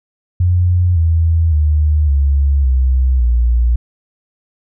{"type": "tone with pitch steps", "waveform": "sine", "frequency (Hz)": [89, 82.09, 75.71, 69.83, 64.4, 59.4], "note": ["F2", "E2", "D#2", "C#2", "C2", "A#1"], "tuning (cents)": [33, -7, -47, 13, -27, 33], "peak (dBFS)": -9, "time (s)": [0.4, 3.76], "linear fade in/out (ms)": 5, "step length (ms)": 560, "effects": []}